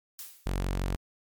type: noise with exponential decay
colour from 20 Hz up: blue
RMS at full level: -38 dBFS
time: 0.19-0.61 s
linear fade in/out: 0 ms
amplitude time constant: 90 ms
type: tone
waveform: sawtooth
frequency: 46.19 Hz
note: F#1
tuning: 2 cents flat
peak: -24 dBFS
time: 0.46-0.96 s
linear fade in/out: 0 ms
effects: MP3 96 kbps